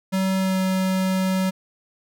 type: tone with pitch glide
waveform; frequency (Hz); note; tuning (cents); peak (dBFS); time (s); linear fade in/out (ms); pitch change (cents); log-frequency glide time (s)
square; 190 to 188.25; F#3 to F#3; +46 to +30; -20; 0.12-1.51; 20; -16; 0.39-0.59
effects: none